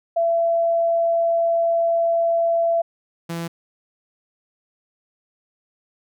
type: tone pair in turn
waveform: sine / sawtooth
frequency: 672 / 168 Hz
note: E5 / E3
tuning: +33 / +33 cents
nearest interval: 2 octaves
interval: 2400 cents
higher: first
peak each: -16 / -22 dBFS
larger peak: first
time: 0.16-2.82 / 3.29-3.48 s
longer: first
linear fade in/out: 10 ms
effects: none